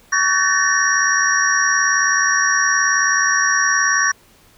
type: tone cluster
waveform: sine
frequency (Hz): 1129 / 1525 / 1758 / 1837 / 5670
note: C#6 / G6 / A6 / A#6 / F8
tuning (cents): +31 / -48 / -2 / -26 / +25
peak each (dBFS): -20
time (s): 0.12-4.12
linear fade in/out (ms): 10
effects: pink hiss -51 dBFS RMS until 4.57 s

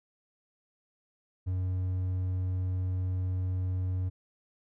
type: tone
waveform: triangle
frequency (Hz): 92.2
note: F#2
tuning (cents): -6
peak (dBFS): -26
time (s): 1.46-4.1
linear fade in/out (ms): 20
effects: none

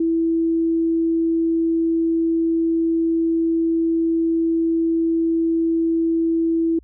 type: tone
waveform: sine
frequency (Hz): 329.6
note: E4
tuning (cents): 0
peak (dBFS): -16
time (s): 0-6.79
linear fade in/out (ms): 5
effects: added 60 Hz sine -46 dBFS peak until 6.83 s

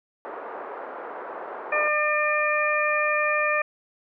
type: band-pass noise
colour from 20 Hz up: pink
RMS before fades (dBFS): -36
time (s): 0.25-1.88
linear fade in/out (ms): 0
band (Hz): 410 to 1400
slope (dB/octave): 24
type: harmonic tone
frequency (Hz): 601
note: D5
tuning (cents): +40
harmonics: 1 / 2 / 3 / 4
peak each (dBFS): -26 / -26 / -26 / -26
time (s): 1.72-3.62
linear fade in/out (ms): 5
effects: none

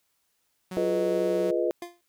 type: tone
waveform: sawtooth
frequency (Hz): 185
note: F#3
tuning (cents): 0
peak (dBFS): -30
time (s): 0.71-1.51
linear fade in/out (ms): 5
type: chord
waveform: sine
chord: F half-diminished seventh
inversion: none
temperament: equal with one note detuned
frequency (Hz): 349.2 / 422.8 / 493.9 / 622.3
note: F4 / Ab4 / Cb5 / Eb5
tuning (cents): 0 / +31 / 0 / 0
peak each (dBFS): -27 / -31 / -28 / -29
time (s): 0.77-1.71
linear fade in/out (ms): 0
type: tone with exponential decay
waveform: 25% pulse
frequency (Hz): 347.9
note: F4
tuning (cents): -7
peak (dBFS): -28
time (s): 1.82-2.01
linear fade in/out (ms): 2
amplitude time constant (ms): 41
effects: white hiss -73 dBFS RMS until 2.08 s

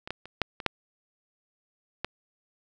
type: clicks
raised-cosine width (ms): 0.3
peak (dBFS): -22 / -15 / -27 / -8 / -21 / -7 / -13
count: 7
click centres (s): 0.075 / 0.106 / 0.256 / 0.417 / 0.602 / 0.663 / 2.046
effects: none

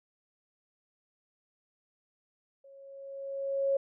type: tone with level ramp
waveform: sine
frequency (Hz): 549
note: C#5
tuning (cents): -17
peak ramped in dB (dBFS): -52 to -23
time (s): 2.64-3.77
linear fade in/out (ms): 5
effects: none

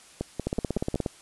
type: two click trains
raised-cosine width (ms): 2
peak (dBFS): -13 / -15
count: 11 / 5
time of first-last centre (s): 0.47-1.062 / 0.21-0.958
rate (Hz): 16.9 / 5.35
effects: white hiss -52 dBFS RMS until 1.21 s + resampled to 24000 Hz

